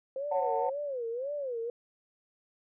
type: tone with vibrato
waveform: sine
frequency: 518 Hz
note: C5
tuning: 17 cents flat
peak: -32 dBFS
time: 0.16-1.7 s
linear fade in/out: 2 ms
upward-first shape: sine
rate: 1.9 Hz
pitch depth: 220 cents each way
type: chord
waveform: sine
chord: F# minor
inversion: second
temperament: equal with one note detuned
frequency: 554.4 / 740 / 893.8 Hz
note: C#5 / F#5 / A5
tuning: 0 / 0 / +27 cents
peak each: -32 dBFS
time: 0.31-0.7 s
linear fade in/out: 10 ms
effects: tanh soft clip ceiling -16 dBFS